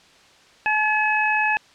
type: harmonic tone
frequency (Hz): 855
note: A5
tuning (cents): -50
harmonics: 1 / 2 / 3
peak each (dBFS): -22 / -22 / -22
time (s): 0.66-1.57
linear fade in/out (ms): 0
effects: white hiss -52 dBFS RMS until 1.74 s + low-pass 5000 Hz 12 dB/octave